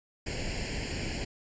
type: noise with comb filter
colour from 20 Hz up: pink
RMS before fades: -34 dBFS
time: 0.26-1.25 s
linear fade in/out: 10 ms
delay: 0.41 ms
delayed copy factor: +0.85
effects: resampled to 16000 Hz